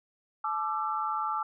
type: tone cluster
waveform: sine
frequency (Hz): 865 / 1180 / 1340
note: A5 / D6 / E6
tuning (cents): -30 / +8 / +28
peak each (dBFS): -33 / -32 / -33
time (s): 0.44-1.43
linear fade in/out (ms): 5
effects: none